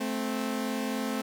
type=tone pair together; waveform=sawtooth; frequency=218.2 / 261.6 Hz; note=A3 / C4; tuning=-14 / 0 cents; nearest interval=minor third; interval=314 cents; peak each=-28 dBFS; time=0-1.22 s; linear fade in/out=10 ms; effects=none